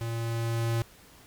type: tone with level ramp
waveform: square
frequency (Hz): 115.4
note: A#2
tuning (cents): -17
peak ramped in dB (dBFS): -31 to -25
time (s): 0.01-0.82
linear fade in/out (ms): 0
effects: pink hiss -54 dBFS RMS until 1.26 s + MP3 96 kbps

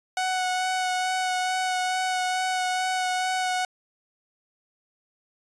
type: tone with vibrato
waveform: sawtooth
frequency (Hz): 740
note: F#5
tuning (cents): 0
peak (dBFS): -20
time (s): 0.17-3.65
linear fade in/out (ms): 2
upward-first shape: sine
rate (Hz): 2.3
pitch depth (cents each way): 13
effects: resampled to 22050 Hz

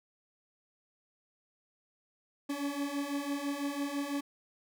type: beating tone pair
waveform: 40% pulse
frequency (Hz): 280 / 286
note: C#4 / D4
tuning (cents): +18 / -46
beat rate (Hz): 6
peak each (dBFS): -37 / -34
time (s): 2.49-4.21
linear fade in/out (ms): 10
effects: none

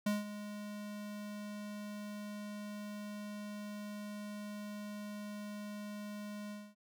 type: tone with ADSR envelope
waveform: square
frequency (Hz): 207.7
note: G#3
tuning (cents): 0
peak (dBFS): -30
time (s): 0.06-6.75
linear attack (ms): 7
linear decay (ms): 170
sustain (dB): -13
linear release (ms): 240
effects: none

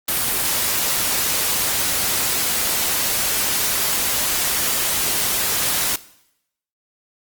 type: noise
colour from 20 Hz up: white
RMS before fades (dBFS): -20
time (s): 0.08-5.96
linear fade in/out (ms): 5
effects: noise-tail reverb RT60 0.8 s tail -19 dB re dry + Opus 24 kbps

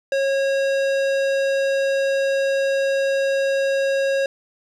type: tone with low-pass filter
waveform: square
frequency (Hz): 546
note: C#5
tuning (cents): -26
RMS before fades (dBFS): -20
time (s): 0.12-4.26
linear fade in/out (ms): 2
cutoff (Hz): 5400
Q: 0.54
effects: 10-bit

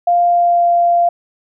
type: tone with pitch glide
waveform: sine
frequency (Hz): 698.5 to 692.5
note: F5 to F5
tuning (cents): 0 to -15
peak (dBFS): -9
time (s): 0.07-1.09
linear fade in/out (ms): 5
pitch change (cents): -15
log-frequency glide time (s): 0.27-0.68
effects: none

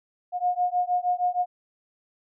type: beating tone pair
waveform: sine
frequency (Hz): 715 / 721.4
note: F5 / F#5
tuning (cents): +41 / -44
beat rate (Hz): 6.4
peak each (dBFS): -25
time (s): 0.32-1.46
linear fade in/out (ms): 50
effects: none

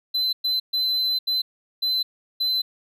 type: tone bursts at uneven times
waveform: triangle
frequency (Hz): 4047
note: B7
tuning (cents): +42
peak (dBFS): -19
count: 6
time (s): 0.14-0.33 / 0.44-0.6 / 0.73-1.19 / 1.27-1.42 / 1.82-2.03 / 2.4-2.62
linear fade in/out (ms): 10
effects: none

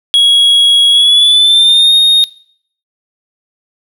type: tone with pitch glide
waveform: triangle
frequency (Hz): 3322 to 3707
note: G#7 to A#7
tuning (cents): 0 to -10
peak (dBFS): -3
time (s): 0.14-2.24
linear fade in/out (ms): 0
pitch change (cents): +190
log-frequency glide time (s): 0.9-1.94
effects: noise-tail reverb RT60 0.6 s tail -21 dB re dry

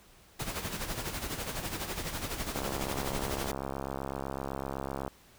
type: noise with tremolo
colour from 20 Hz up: pink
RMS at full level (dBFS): -34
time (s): 0.39-3.52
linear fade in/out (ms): 10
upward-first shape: sine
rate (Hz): 12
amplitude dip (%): 60
type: click train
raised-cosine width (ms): 1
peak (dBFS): -21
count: 172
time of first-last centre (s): 2.56-5.078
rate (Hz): 67.9
effects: pink hiss -59 dBFS RMS until 5.38 s

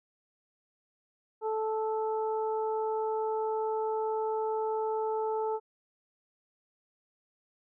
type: harmonic tone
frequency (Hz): 437.7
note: A4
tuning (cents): -9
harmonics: 1 / 2 / 3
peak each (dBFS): -30 / -33 / -44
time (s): 1.41-5.6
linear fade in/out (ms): 50
effects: none

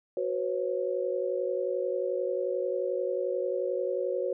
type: chord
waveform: sine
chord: F# suspended fourth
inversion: none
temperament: equal with one note detuned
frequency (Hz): 370 / 493.9 / 545.2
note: F#4 / B4 / C#5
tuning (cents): 0 / 0 / -29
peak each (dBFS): -32 / -32 / -31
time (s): 0.17-4.33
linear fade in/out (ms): 2
effects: none

